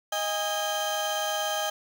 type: tone cluster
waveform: 30% pulse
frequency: 625 / 817 / 3142 Hz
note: D#5 / G#5 / G7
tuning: +8 / -29 / +3 cents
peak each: -28 / -28 / -30 dBFS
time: 0.12-1.7 s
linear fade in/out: 5 ms
effects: 9-bit